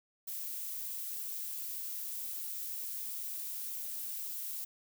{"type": "noise", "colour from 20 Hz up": "violet", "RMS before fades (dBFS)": -40, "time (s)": [0.27, 4.65], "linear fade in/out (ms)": 10, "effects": []}